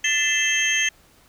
sine tone cluster, 1766 / 2043 / 2637 / 3155 / 6340 Hz, A6 / C7 / E7 / G7 / G8, +6 / -42 / 0 / +10 / +19 cents, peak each -24 dBFS, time 0.04-0.89 s, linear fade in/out 5 ms, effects tanh soft clip ceiling -11 dBFS + pink hiss -55 dBFS RMS until 1.28 s

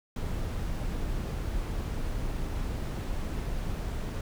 brown noise, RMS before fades -32 dBFS, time 0.16-4.21 s, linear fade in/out 2 ms, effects none

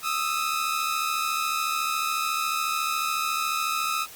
sawtooth tone pair together, 1244.5 / 1318.5 Hz, D#6 / E6, 0 / 0 cents, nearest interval minor second, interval 100 cents, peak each -24 dBFS, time 0.02-4.07 s, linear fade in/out 50 ms, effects white hiss -44 dBFS RMS until 4.15 s + Opus 48 kbps

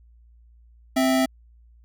square tone pair together, 261.6 / 659.3 Hz, C4 / E5, 0 / 0 cents, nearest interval octave + major third, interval 1600 cents, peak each -20 / -24 dBFS, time 0.96-1.26 s, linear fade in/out 10 ms, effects added 58 Hz sine -50 dBFS peak until 1.84 s

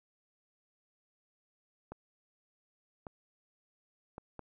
clicks, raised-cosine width 1 ms, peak -29 dBFS, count 4, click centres 1.92 / 3.068 / 4.181 / 4.393 s, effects none

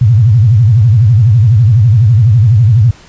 sine tone with vibrato, 112.2 Hz, A2, 34 cents sharp, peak -3 dBFS, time 0.01-2.91 s, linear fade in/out 5 ms, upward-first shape sine, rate 12 Hz, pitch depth 230 cents each way, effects pink hiss -39 dBFS RMS until 3.08 s + resampled to 16000 Hz

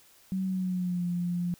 sine tone with pitch glide, 189.2 to 175.51 Hz, F#3 to F3, +39 to +9 cents, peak -27 dBFS, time 0.32-1.54 s, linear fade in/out 0 ms, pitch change -130 cents, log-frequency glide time 0.45-1.05 s, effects white hiss -59 dBFS RMS until 1.59 s

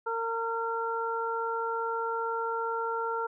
harmonic tone, 457.6 Hz, A#4, 32 cents flat, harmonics 1 / 2 / 3, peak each -33 / -33 / -33 dBFS, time 0.06-3.27 s, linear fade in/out 10 ms, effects none

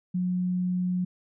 sine tone, 181 Hz, F#3, 38 cents flat, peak -24 dBFS, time 0.14-1.05 s, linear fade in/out 10 ms, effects none

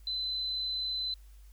sine tone, 4034 Hz, B7, 36 cents sharp, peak -31 dBFS, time 0.07-1.14 s, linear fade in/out 2 ms, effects added 50 Hz sine -50 dBFS peak until 1.52 s + white hiss -67 dBFS RMS until 1.52 s

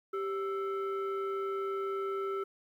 sine tone pair together, 392 / 1323.9 Hz, G4 / E6, 0 / +7 cents, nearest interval octave + major sixth, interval 2107 cents, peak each -31 / -35 dBFS, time 0.13-2.44 s, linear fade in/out 10 ms, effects tanh soft clip ceiling -29 dBFS + 11-bit

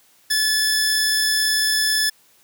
sawtooth tone pair together, 1726 / 5256 Hz, A6 / E8, -34 / -6 cents, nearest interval octave + perfect fifth, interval 1928 cents, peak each -17 dBFS, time 0.3-2.1 s, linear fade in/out 10 ms, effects white hiss -56 dBFS RMS until 2.43 s + high-pass 80 Hz 12 dB/octave

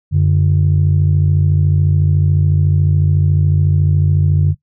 sine tone pair together, 92 / 145.94 Hz, F#2 / D3, -9 / -11 cents, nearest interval minor sixth, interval 798 cents, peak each -11 dBFS, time 0.11-4.55 s, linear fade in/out 50 ms, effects noise-tail reverb RT60 0.1 s tail -17 dB re dry + tanh soft clip ceiling -4 dBFS

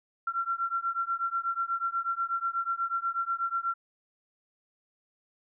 sine beating tone pair, 1360 / 1368.2 Hz, F6 / F6, -46 / -36 cents, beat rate 8.2 Hz, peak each -31 dBFS, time 0.27-3.74 s, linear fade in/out 5 ms, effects none

